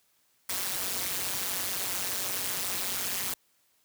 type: noise with amplitude modulation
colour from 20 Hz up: white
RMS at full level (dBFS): -28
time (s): 0.49-3.34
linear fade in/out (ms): 5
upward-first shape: sine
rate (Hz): 187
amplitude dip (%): 95
effects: white hiss -69 dBFS RMS until 3.84 s + high-pass 60 Hz 12 dB/octave